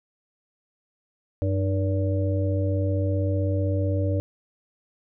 harmonic tone with a mistuned harmonic, 95.6 Hz, G2, 43 cents flat, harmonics 1 / 3 / 5 / 6, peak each -22 / -30 / -33 / -31 dBFS, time 1.42-4.2 s, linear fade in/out 0 ms, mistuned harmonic 3, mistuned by +77 cents, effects none

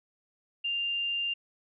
sine tone, 2794 Hz, F7, in tune, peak -28 dBFS, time 0.64-1.34 s, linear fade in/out 10 ms, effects none

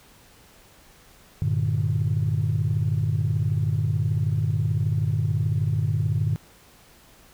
sine chord, G minor, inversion none, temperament equal with one note detuned, 98 / 116.54 / 149.92 Hz, G2 / Bb2 / D3, 0 / 0 / +36 cents, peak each -24 dBFS, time 1.42-6.36 s, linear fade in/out 0 ms, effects tanh soft clip ceiling -14 dBFS + pink hiss -53 dBFS RMS until 7.33 s

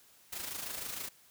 white noise with amplitude modulation, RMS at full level -38 dBFS, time 0.32-1.09 s, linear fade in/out 10 ms, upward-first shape sine, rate 26.4 Hz, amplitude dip 55%, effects white hiss -62 dBFS RMS until 1.3 s

